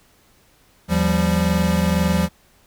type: tone cluster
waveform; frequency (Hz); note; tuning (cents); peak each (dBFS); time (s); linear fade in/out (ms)
square; 80.2 / 172.7 / 194.7; E2 / F3 / G3; -47 / -19 / -12; -24 / -20 / -21; 0.88-2.29; 50
effects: pink hiss -56 dBFS RMS until 2.66 s